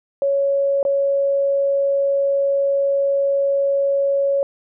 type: tone with dropouts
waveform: sine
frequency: 556 Hz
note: C#5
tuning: 5 cents sharp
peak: -15 dBFS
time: 0.22-4.43 s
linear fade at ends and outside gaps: 1 ms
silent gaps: 0.829-0.851 s
effects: none